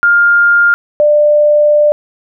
sine tone pair in turn, 1406 / 594.6 Hz, F6 / D5, +11 / +21 cents, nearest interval octave + minor third, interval 1490 cents, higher first, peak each -5 dBFS, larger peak neither, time 0.03-0.74 / 1-1.92 s, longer second, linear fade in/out 0 ms, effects none

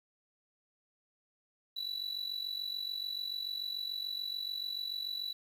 triangle tone with amplitude modulation, 3949 Hz, B7, 1 cent flat, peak -31 dBFS, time 1.76-5.33 s, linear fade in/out 10 ms, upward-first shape sine, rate 46.9 Hz, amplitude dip 75%, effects 10-bit

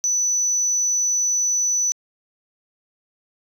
sine tone, 5970 Hz, F#8, 15 cents sharp, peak -16 dBFS, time 0.04-1.92 s, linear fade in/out 0 ms, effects tanh soft clip ceiling -15 dBFS

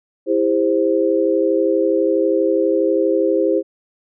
sine chord, C major, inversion first, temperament equal with one note detuned, 329.6 / 401.9 / 523.3 Hz, E4 / G4 / C5, 0 / +43 / 0 cents, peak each -18 dBFS, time 0.26-3.63 s, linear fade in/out 50 ms, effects none

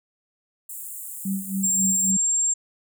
pink high-pass noise, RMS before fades -36 dBFS, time 0.69-2.11 s, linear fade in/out 5 ms, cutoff 7300 Hz, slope 96 dB/octave
sine tone with tremolo, 193.8 Hz, G3, 20 cents flat, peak -22 dBFS, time 1.25-2.17 s, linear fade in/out 5 ms, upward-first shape sine, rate 3.7 Hz, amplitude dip 85%
sine tone, 7420 Hz, A#8, 9 cents flat, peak -19 dBFS, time 1.63-2.54 s, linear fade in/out 10 ms
effects none

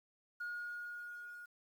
sine tone with level ramp, 1436 Hz, F6, 48 cents sharp, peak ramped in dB -37 to -48 dBFS, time 0.4-1.46 s, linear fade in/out 10 ms, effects tanh soft clip ceiling -37 dBFS + 11-bit

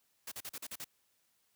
white noise bursts, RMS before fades -43 dBFS, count 7, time 0.27-0.845 s, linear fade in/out 5 ms, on 47 ms, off 41 ms, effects white hiss -75 dBFS RMS until 1.55 s + high-pass 60 Hz 12 dB/octave

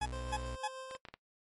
35% pulse tone, 62 Hz, B1, 7 cents sharp, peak -38 dBFS, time 0.01-0.56 s, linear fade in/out 5 ms
40% pulse tone bursts, 845 Hz, G#5, 30 cents sharp, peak -32 dBFS, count 3, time 0.01-0.68 s, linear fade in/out 10 ms, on 50 ms, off 260 ms
25% pulse tone with tremolo, 523.3 Hz, C5, in tune, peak -39 dBFS, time 0.12-0.97 s, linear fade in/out 10 ms, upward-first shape sine, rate 6.3 Hz, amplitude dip 30%
clicks, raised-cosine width 0.3 ms, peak -30 dBFS, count 5, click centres 0.911 / 0.951 / 1.052 / 1.086 / 1.14 s
effects noise-tail reverb RT60 0.1 s tail -20 dB re dry + MP3 48 kbps

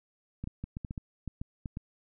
clicks, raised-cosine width 5 ms, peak -24 dBFS, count 11, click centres 0.44 / 0.474 / 0.64 / 0.769 / 0.848 / 0.909 / 0.978 / 1.277 / 1.415 / 1.658 / 1.771 s, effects none

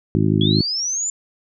harmonic tone, 52.6 Hz, G#1, 23 cents sharp, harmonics 2 / 3 / 4 / 5 / 6 / 7, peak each -20 / -19 / -21 / -24 / -22 / -25 dBFS, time 0.15-0.61 s, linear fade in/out 0 ms
sine linear sweep, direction up, 3282 to 7200 Hz, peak -20 dBFS, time 0.41-1.1 s, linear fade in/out 2 ms
effects none

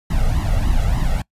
brown noise with flanger, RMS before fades -17 dBFS, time 0.1-1.22 s, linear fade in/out 5 ms, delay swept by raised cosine 1 to 1.51 ms, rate 3.4 Hz, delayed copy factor +0.9, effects noise-tail reverb RT60 0.1 s tail -23 dB re dry + resampled to 32000 Hz

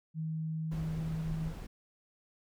sine tone with pitch glide, 158.8 to 159.9 Hz, D#3 to D#3, +36 to +48 cents, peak -33 dBFS, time 0.14-1.53 s, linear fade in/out 50 ms, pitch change +12 cents, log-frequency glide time 0.48-1.08 s
brown noise, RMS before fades -42 dBFS, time 0.71-1.67 s, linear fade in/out 10 ms
effects none

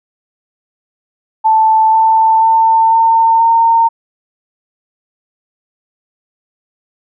sine tone with pitch steps, 880 / 888.7 / 897.5 / 906.3 / 915.3 Hz, A5 / A5 / A5 / A#5 / A#5, 0 / +17 / +34 / -49 / -32 cents, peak -6 dBFS, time 1.44-3.89 s, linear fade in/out 20 ms, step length 490 ms, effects none

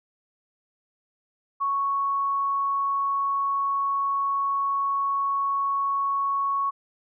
sine tone, 1108.7 Hz, C#6, in tune, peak -22 dBFS, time 1.6-6.71 s, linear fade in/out 20 ms, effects none

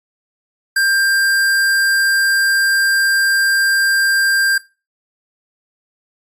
square tone, 1589 Hz, G6, 23 cents sharp, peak -13 dBFS, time 0.76-4.58 s, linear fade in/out 5 ms, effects noise-tail reverb RT60 0.3 s tail -20 dB re dry + AAC 64 kbps

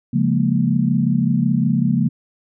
sine chord, Bb minor seventh, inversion first, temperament equal, 138.59 / 174.61 / 207.7 / 233.1 Hz, Db3 / F3 / Ab3 / Bb3, 0 / 0 / 0 / 0 cents, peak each -20 / -20 / -21 / -19 dBFS, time 0.13-2.09 s, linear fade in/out 10 ms, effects none

